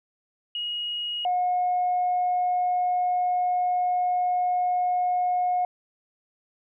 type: tone pair in turn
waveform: sine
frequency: 2888 / 722 Hz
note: F#7 / F#5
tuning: -43 / -43 cents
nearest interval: 2 octaves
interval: 2400 cents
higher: first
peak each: -27 / -20 dBFS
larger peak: second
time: 0.55-1.25 / 1.25-5.65 s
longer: second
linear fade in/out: 2 ms
effects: tanh soft clip ceiling -17 dBFS